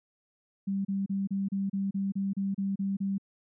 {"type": "tone bursts", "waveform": "sine", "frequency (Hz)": 196, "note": "G3", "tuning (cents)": 0, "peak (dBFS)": -27, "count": 12, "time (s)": [0.67, 3.182], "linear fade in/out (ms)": 10, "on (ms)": 180, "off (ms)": 32, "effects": []}